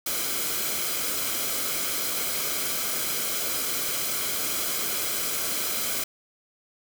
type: noise with comb filter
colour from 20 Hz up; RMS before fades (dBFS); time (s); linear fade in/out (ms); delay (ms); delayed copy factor
white; -28; 0.06-6.04; 5; 1.1; -0.55
effects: none